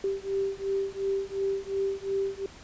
sine beating tone pair, 390 / 392.8 Hz, G4 / G4, -9 / +4 cents, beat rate 2.8 Hz, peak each -30 dBFS, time 0.04-2.46 s, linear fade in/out 2 ms, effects pink hiss -49 dBFS RMS until 2.63 s + resampled to 16000 Hz

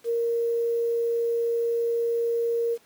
sine tone with quantisation, 466.2 Hz, A#4, in tune, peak -22 dBFS, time 0.04-2.78 s, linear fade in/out 50 ms, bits 8, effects pink hiss -59 dBFS RMS until 2.85 s + high-pass 150 Hz 12 dB/octave

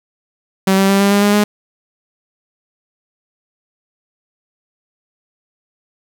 sawtooth tone with pitch steps, 191.7 / 194.26 / 196.86 / 199.49 / 202.2 / 204.9 / 207.6 Hz, G3 / G3 / G3 / G3 / G#3 / G#3 / G#3, -38 / -15 / +8 / +31 / -46 / -23 / 0 cents, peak -6 dBFS, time 0.67-1.44 s, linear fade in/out 5 ms, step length 110 ms, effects 8-bit

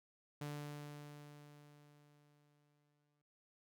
sawtooth tone with exponential decay, 146.83 Hz, D3, in tune, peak -38 dBFS, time 0.41-3.22 s, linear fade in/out 5 ms, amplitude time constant 610 ms, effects none

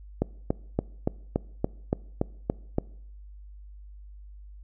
click train, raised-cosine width 2 ms, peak -10 dBFS, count 10, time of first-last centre 0.22-2.784 s, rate 3.51 Hz, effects noise-tail reverb RT60 0.7 s tail -23 dB re dry + added 50 Hz sine -43 dBFS peak until 4.63 s

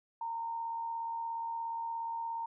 sine tone with amplitude modulation, 920 Hz, A#5, 23 cents flat, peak -33 dBFS, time 0.21-2.46 s, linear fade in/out 5 ms, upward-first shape sine, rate 77 Hz, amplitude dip 35%, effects none

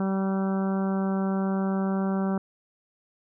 harmonic tone, 192.8 Hz, G3, 28 cents flat, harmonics 1 / 2 / 3 / 4 / 5 / 6 / 7 / 8, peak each -24 / -33 / -36 / -37 / -41 / -42 / -41 / -46 dBFS, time 0-2.38 s, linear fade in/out 2 ms, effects none

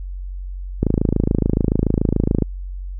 click train, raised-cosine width 3 ms, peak -3 dBFS, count 44, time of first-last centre 0.83-2.423 s, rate 27 Hz, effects added 46 Hz sine -26 dBFS peak until 2.99 s

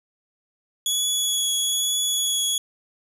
20% pulse tone with vibrato, 3374 Hz, G#7, 27 cents sharp, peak -15 dBFS, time 0.86-2.58 s, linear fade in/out 2 ms, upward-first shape triangle, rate 1.1 Hz, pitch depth 13 cents each way, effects none

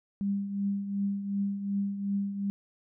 sine tone with tremolo, 199.5 Hz, G3, 31 cents sharp, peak -25 dBFS, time 0.21-2.5 s, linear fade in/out 0 ms, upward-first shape triangle, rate 2.7 Hz, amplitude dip 65%, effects none

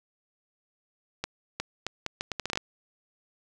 accelerating click train, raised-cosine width 0.2 ms, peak -13 dBFS, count 12, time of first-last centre 1.24-2.574 s, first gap 360 ms, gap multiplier 0.74, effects none

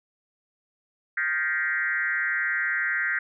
sine tone with frequency modulation, 1730 Hz, A6, 30 cents flat, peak -23 dBFS, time 1.17-3.19 s, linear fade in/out 5 ms, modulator 162 Hz, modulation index 1.8, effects none

